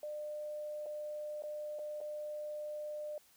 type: tone with dropouts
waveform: sine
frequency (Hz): 600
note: D5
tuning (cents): +37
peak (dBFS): -39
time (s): 0.03-3.18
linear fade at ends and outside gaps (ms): 2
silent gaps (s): 0.86-0.864 / 1.423-1.436 / 1.788-1.792 / 2.005-2.012
effects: white hiss -66 dBFS RMS until 3.36 s